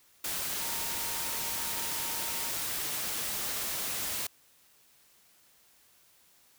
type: tone in noise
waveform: sine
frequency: 923 Hz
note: A#5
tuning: 17 cents flat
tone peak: -45 dBFS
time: 0.6-2.5 s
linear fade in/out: 5 ms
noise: white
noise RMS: -34 dBFS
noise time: 0.24-4.27 s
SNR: -14 dB
effects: white hiss -63 dBFS RMS until 6.58 s